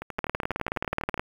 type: two click trains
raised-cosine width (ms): 0.5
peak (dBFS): -11 / -19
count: 20 / 15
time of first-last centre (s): 0.19-1.195 / 0.02-1.177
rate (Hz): 18.9 / 12.1
effects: 7-bit